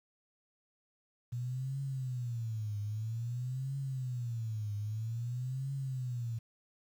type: tone with vibrato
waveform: sine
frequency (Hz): 119.2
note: A#2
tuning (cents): +39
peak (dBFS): -34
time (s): 1.32-6.39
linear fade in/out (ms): 10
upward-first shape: triangle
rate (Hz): 0.51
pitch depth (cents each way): 260
effects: 10-bit